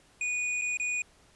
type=tone with dropouts; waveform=square; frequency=2464 Hz; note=D#7; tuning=17 cents flat; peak=-29 dBFS; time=0.21-1.02 s; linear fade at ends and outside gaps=2 ms; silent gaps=0.614-0.619 / 0.772-0.798 s; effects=pink hiss -61 dBFS RMS until 1.35 s + resampled to 24000 Hz